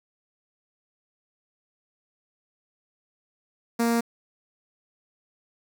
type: tone with notch filter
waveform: sawtooth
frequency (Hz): 233.1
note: A#3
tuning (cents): 0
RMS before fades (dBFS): -23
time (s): 3.79-4.01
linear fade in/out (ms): 10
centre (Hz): 3100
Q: 1.5
effects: 8-bit